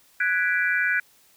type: chord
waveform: sine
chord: G# half-diminished seventh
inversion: third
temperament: equal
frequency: 1480 / 1661.2 / 1975.5 / 2349 Hz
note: F#6 / G#6 / B6 / D7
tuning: 0 / 0 / 0 / 0 cents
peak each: -23 / -25 / -29 / -29 dBFS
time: 0.2-1 s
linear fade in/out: 5 ms
effects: white hiss -58 dBFS RMS until 1.36 s